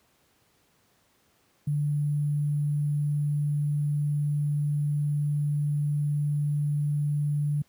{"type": "tone with sample-and-hold", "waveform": "sine", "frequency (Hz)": 146.83, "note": "D3", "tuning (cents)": 0, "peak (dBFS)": -23, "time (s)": [1.67, 7.62], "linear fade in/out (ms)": 5, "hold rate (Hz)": 11025, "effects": ["pink hiss -66 dBFS RMS until 7.68 s", "high-pass 80 Hz 12 dB/octave"]}